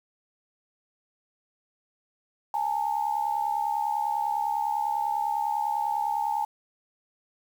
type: tone pair together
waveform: sine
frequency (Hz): 830.6 / 900.6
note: G#5 / A5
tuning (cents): 0 / +40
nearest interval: minor second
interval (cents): 140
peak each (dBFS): -27 / -28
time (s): 2.54-6.45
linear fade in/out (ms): 2
effects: 8-bit